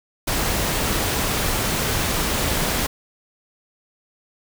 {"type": "noise", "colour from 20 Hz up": "pink", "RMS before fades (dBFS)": -22, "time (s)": [0.27, 2.87], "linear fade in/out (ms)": 10, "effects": []}